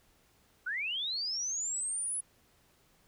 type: linear sweep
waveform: sine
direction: up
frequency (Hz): 1400 to 10370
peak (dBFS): -32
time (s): 0.66-2.21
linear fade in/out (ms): 10
effects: pink hiss -67 dBFS RMS until 3.07 s